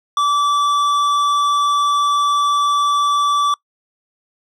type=tone with tanh clipping; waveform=triangle; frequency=1158 Hz; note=D6; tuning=25 cents flat; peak=-15 dBFS; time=0.17-3.54 s; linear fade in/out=2 ms; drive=16 dB; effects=noise-tail reverb RT60 0.1 s tail -24 dB re dry